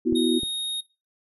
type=chord; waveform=sine; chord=B suspended fourth; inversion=none; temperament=equal; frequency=246.9 / 329.6 / 370 Hz; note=B3 / E4 / F#4; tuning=0 / 0 / 0 cents; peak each=-23 / -23 / -25 dBFS; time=0.05-0.4 s; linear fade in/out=20 ms
type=clicks; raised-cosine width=3 ms; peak=-18 / -22 dBFS; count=2; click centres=0.126 / 0.433 s
type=tone; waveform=square; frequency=3729 Hz; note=A#7; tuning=in tune; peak=-27 dBFS; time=0.15-0.81 s; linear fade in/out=10 ms
effects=noise-tail reverb RT60 0.3 s tail -23 dB re dry + resampled to 32000 Hz